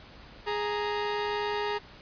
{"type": "tone pair together", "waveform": "sawtooth", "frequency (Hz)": [415.3, 932.3], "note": ["G#4", "A#5"], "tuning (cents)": [0, 0], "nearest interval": "octave + major second", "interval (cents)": 1400, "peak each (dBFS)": [-26, -29], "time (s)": [0.46, 1.79], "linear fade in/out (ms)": 20, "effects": ["pink hiss -50 dBFS RMS until 2.01 s", "resampled to 11025 Hz"]}